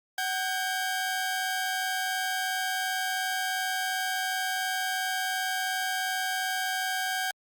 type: tone pair together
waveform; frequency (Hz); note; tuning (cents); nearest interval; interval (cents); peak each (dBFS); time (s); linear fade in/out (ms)
sawtooth; 752 / 1606.8; F#5 / G6; +28 / +42; octave + minor second; 1314; -27; 0.18-7.31; 2
effects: Opus 48 kbps